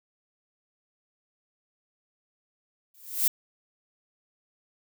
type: noise with exponential growth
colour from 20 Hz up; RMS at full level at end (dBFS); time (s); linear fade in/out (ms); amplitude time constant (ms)
violet; -19; 2.94-3.28; 5; 72
effects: none